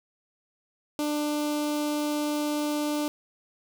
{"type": "tone with notch filter", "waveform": "sawtooth", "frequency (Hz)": 297.2, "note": "D4", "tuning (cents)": 21, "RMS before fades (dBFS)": -28, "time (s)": [0.99, 3.08], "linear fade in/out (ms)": 0, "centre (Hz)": 1800, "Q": 1.4, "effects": ["9-bit"]}